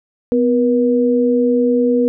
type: tone pair together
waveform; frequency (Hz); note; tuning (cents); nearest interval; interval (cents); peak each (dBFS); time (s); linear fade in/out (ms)
sine; 250.5 / 480; B3 / B4; +25 / -49; major seventh; 1126; -14; 0.32-2.08; 0
effects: none